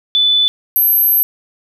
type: tone pair in turn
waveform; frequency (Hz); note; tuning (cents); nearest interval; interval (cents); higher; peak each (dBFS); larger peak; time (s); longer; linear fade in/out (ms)
sine; 3490 / 12437; A7 / G9; -15 / -15; octave + minor seventh; 2200; second; -9; neither; 0.15-0.48 / 0.76-1.23; second; 0
effects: 8-bit